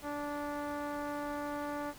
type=tone with low-pass filter; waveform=10% pulse; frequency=291.5 Hz; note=D4; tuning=13 cents flat; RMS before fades=-38 dBFS; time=0.02-1.94 s; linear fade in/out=50 ms; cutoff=1300 Hz; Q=0.64; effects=pink hiss -53 dBFS RMS until 1.98 s